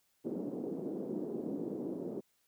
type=band-pass noise; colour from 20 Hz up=white; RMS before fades=-39 dBFS; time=0.24-2.21 s; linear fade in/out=20 ms; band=200 to 400 Hz; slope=24 dB/octave; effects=white hiss -75 dBFS RMS until 2.47 s